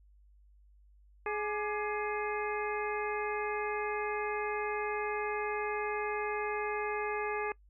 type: harmonic tone with a mistuned harmonic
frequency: 420 Hz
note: G#4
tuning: 19 cents sharp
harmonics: 1 / 2 / 3 / 4 / 5 / 6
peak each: -35 / -38 / -40 / -41 / -42 / -43 dBFS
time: 1.26-7.52 s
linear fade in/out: 2 ms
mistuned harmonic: 3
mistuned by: -97 cents
effects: noise-tail reverb RT60 0.1 s tail -23 dB re dry + added 50 Hz sine -58 dBFS peak until 7.69 s